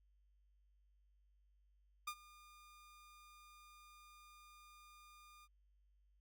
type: tone with ADSR envelope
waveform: sawtooth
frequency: 1210 Hz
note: D#6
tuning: 49 cents flat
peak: -36 dBFS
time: 2.07-5.48 s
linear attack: 8 ms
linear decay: 65 ms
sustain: -21 dB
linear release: 45 ms
effects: added 50 Hz sine -70 dBFS peak until 6.2 s